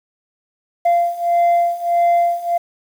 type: beating tone pair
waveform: sine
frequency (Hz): 690 / 691.6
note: F5 / F5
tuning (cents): -21 / -17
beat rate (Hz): 1.6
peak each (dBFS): -15 / -13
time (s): 0.85-2.58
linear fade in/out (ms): 10
effects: tanh soft clip ceiling -10 dBFS + 7-bit